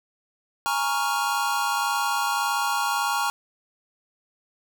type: chord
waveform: square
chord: Bb minor seventh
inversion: third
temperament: equal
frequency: 830.6 / 932.3 / 1108.7 / 1396.9 Hz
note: Ab5 / Bb5 / Db6 / F6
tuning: 0 / 0 / 0 / 0 cents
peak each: -29 dBFS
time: 0.66-3.3 s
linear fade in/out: 0 ms
effects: none